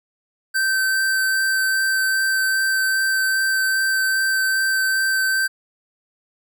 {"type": "tone with vibrato", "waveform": "square", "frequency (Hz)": 1550, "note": "G6", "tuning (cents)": -20, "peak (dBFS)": -18, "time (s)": [0.54, 5.48], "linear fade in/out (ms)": 20, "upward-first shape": "sine", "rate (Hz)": 2.5, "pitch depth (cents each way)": 9, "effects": []}